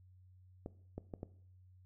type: clicks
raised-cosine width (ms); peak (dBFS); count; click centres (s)
2; -29; 4; 0.661 / 0.98 / 1.138 / 1.231
effects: noise-tail reverb RT60 0.6 s tail -18 dB re dry + added 92 Hz sine -59 dBFS peak until 1.85 s